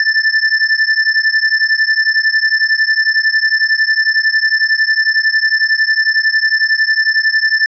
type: beating tone pair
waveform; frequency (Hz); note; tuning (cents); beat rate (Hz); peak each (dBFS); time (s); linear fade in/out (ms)
square; 1760 / 1771; A6 / A6; 0 / +11; 11; -14; 0-7.66; 2
effects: resampled to 16000 Hz